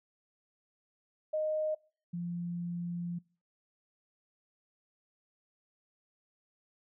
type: tone pair in turn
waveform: sine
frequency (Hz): 619 / 173.31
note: D#5 / F3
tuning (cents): -9 / -13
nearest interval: octave + minor seventh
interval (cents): 2204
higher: first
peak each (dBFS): -29 / -34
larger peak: first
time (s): 1.33-1.75 / 2.13-3.19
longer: second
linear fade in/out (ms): 10
effects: noise-tail reverb RT60 0.4 s tail -25 dB re dry